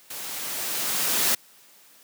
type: noise with level ramp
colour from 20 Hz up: white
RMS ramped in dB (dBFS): -36 to -21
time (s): 0.1-1.35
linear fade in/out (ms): 5
effects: white hiss -54 dBFS RMS until 2.03 s + high-pass 150 Hz 12 dB/octave